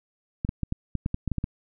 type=clicks; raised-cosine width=5 ms; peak=-14 dBFS; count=11; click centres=0.449 / 0.491 / 0.633 / 0.724 / 0.953 / 1.061 / 1.144 / 1.277 / 1.317 / 1.383 / 1.441 s; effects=none